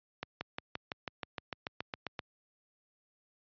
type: accelerating click train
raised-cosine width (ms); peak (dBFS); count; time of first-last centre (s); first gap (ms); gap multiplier
0.3; -20; 14; 0.23-2.192; 180; 0.97
effects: high-pass 80 Hz 12 dB/octave + resampled to 11025 Hz